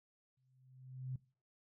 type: tone with exponential growth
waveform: sine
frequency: 129.5 Hz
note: C3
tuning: 17 cents flat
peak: -37 dBFS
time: 0.37-1.16 s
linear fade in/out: 5 ms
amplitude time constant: 170 ms
effects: noise-tail reverb RT60 0.4 s tail -21 dB re dry